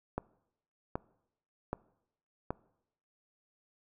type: click train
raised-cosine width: 1 ms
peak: -19 dBFS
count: 4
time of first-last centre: 0.18-2.506 s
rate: 1.29 Hz
effects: noise-tail reverb RT60 0.8 s tail -22 dB re dry